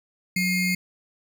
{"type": "ring-modulated tone", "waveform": "square", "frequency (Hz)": 1157, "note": "D6", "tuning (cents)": -26, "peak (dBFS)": -19, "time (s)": [0.36, 0.75], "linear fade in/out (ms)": 5, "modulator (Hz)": 974, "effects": []}